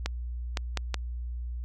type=clicks; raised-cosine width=0.2 ms; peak=-12 dBFS; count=4; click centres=0.06 / 0.572 / 0.773 / 0.943 s; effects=added 60 Hz sine -32 dBFS peak until 1.64 s